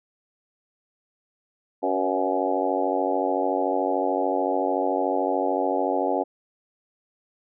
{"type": "harmonic tone with a mistuned harmonic", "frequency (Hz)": 93.6, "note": "F#2", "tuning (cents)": 20, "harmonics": [3, 4, 5, 6, 7, 8, 9], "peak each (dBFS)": [-29, -29, -29, -29, -29, -29, -29], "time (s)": [1.82, 6.24], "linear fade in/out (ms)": 20, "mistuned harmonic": 5, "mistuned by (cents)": 36, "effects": []}